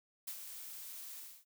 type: noise with ADSR envelope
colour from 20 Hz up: blue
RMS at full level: -41 dBFS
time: 0.27-1.45 s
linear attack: 9 ms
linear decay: 69 ms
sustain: -7 dB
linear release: 260 ms
effects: none